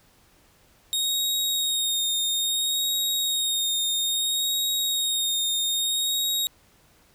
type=tone with vibrato; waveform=sawtooth; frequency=3729 Hz; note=A#7; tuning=in tune; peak=-20 dBFS; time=0.93-6.47 s; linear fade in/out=0 ms; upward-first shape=sine; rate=0.6 Hz; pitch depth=24 cents each way; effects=pink hiss -59 dBFS RMS until 7.14 s